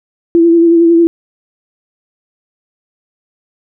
sine tone with vibrato, 336 Hz, E4, 33 cents sharp, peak -4 dBFS, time 0.35-1.07 s, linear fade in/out 0 ms, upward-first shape sine, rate 11 Hz, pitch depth 28 cents each way, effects none

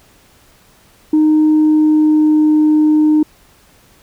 sine tone with pitch glide, 308.4 to 305.9 Hz, D#4 to D#4, -15 to -29 cents, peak -6 dBFS, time 1.13-3.23 s, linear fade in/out 5 ms, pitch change -14 cents, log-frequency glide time 1.49-2.55 s, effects tanh soft clip ceiling -5 dBFS + pink hiss -49 dBFS RMS until 4.02 s

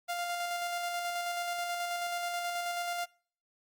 sawtooth tone with tremolo, 698.5 Hz, F5, in tune, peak -28 dBFS, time 0.08-3.06 s, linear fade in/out 20 ms, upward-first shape square, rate 9.3 Hz, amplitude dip 25%, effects noise-tail reverb RT60 0.5 s tail -25 dB re dry + Opus 48 kbps

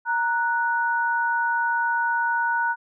sine tone pair together, 932.3 / 1476.4 Hz, A#5 / F#6, 0 / -4 cents, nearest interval minor sixth, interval 796 cents, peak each -23 dBFS, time 0.05-2.76 s, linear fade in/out 50 ms, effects none

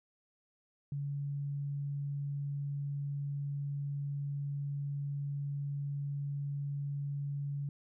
sine tone, 142 Hz, C#3, 42 cents sharp, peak -34 dBFS, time 0.92-7.69 s, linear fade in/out 2 ms, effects none

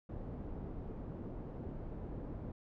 pink low-pass noise, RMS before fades -44 dBFS, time 0.09-2.52 s, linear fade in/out 5 ms, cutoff 480 Hz, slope 12 dB/octave, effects none

